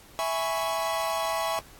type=chord; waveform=45% pulse; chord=C# minor seventh; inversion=first; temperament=equal; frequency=659.3 / 830.6 / 987.8 / 1108.7 Hz; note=E5 / G#5 / B5 / C#6; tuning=0 / 0 / 0 / 0 cents; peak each=-30 / -32 / -35 / -32 dBFS; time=0.19-1.59 s; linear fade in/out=0 ms; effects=pink hiss -52 dBFS RMS until 1.79 s + AAC 64 kbps